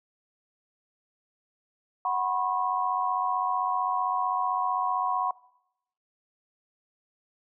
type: chord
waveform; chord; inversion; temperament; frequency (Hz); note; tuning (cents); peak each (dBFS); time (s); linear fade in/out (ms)
sine; F# suspended fourth; none; equal with one note detuned; 740 / 987.8 / 1083.4; F#5 / B5 / C#6; 0 / 0 / -40; -29; 2.05-5.31; 2
effects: noise-tail reverb RT60 0.8 s tail -20 dB re dry